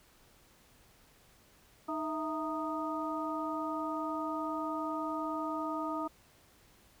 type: harmonic tone with a mistuned harmonic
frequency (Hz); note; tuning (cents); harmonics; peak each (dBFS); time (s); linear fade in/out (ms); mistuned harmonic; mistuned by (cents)
310; D#4; -6; 1 / 2 / 3 / 4; -37 / -40 / -40 / -38; 1.88-6.08; 10; 2; +94
effects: pink hiss -63 dBFS RMS until 7 s